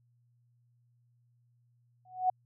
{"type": "tone with exponential growth", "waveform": "sine", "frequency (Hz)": 740, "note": "F#5", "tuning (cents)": 0, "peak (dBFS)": -21, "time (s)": [2.05, 2.3], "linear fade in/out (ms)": 5, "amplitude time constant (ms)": 54, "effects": ["added 120 Hz sine -66 dBFS peak until 2.45 s"]}